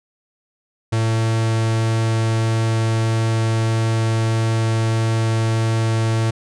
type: tone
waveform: 45% pulse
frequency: 112.3 Hz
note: A2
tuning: 36 cents sharp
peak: -16 dBFS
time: 0.92-6.31 s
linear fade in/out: 10 ms
effects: resampled to 22050 Hz